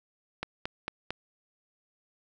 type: click train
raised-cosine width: 0.3 ms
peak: -16 dBFS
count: 4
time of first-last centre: 0.43-1.106 s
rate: 4.44 Hz
effects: none